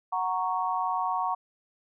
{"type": "chord", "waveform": "sine", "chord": "F# major", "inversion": "none", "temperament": "equal", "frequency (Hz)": [740, 932.3, 1108.7], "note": ["F#5", "A#5", "C#6"], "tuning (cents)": [0, 0, 0], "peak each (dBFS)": -30, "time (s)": [0.12, 1.35], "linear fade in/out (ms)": 10, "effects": []}